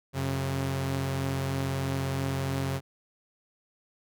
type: tone pair together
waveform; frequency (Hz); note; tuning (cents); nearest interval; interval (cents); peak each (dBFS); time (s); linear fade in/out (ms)
sawtooth; 91.2 / 135.27; F#2 / C#3; -24 / -42; perfect fifth; 682; -30 / -25; 0.13-2.81; 50
effects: none